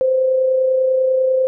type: tone with amplitude modulation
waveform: sine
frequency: 520 Hz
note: C5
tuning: 11 cents flat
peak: -11 dBFS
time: 0.01-1.47 s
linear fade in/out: 0 ms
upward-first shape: sine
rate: 30.1 Hz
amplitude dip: 35%
effects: none